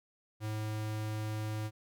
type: tone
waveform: square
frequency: 107.8 Hz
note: A2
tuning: 35 cents flat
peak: -35 dBFS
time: 0.4-1.71 s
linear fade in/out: 50 ms
effects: none